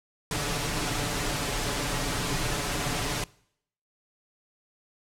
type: noise with comb filter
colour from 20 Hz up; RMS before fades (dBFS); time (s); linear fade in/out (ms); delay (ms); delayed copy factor
pink; -29; 0.31-3.24; 2; 6.9; +0.55
effects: noise-tail reverb RT60 0.7 s tail -23 dB re dry + low-pass 10000 Hz 12 dB/octave